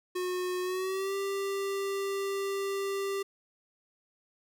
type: tone with pitch glide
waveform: square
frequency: 363.4 to 394 Hz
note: F#4 to G4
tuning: -31 to +9 cents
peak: -31 dBFS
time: 0.15-3.23 s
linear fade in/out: 10 ms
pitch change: +140 cents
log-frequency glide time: 0.62-1.15 s
effects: none